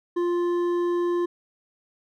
sine tone with hard clipping, 349.2 Hz, F4, in tune, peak -23 dBFS, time 0.16-1.26 s, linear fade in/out 10 ms, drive 7 dB, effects none

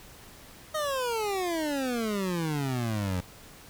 25% pulse exponential sweep, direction down, 631 to 87.31 Hz, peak -24 dBFS, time 0.74-3.21 s, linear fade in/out 10 ms, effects pink hiss -50 dBFS RMS until 3.69 s

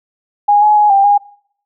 sine tone with pitch steps, 823 / 843 / 836 / 791 / 817 Hz, G#5 / G#5 / G#5 / G5 / G#5, -16 / +26 / +11 / +15 / -29 cents, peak -6 dBFS, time 0.48-1.18 s, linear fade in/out 10 ms, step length 140 ms, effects noise-tail reverb RT60 0.7 s tail -26 dB re dry

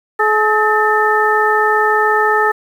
harmonic tone with a mistuned harmonic, 427.2 Hz, G#4, 49 cents sharp, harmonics 1 / 2 / 3 / 4, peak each -16 / -16 / -16 / -16 dBFS, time 0.19-2.52 s, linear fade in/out 10 ms, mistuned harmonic 4, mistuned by +79 cents, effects 7-bit

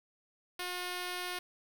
5% pulse tone, 359.2 Hz, F4, 49 cents sharp, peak -25 dBFS, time 0.59-1.39 s, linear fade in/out 5 ms, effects 9-bit

